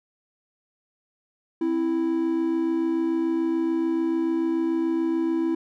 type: tone pair together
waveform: triangle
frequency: 262.7 / 329.6 Hz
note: C4 / E4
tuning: +7 / 0 cents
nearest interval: major third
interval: 393 cents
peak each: -27 / -20 dBFS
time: 1.61-5.55 s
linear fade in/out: 5 ms
effects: none